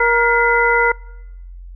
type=harmonic tone with a mistuned harmonic; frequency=472 Hz; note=A#4; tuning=22 cents sharp; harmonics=1 / 2 / 3 / 4; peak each=-17 / -17 / -17 / -17 dBFS; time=0-0.92 s; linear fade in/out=5 ms; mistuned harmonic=4; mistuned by=+120 cents; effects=noise-tail reverb RT60 0.9 s tail -24 dB re dry + added 44 Hz sine -32 dBFS peak until 1.75 s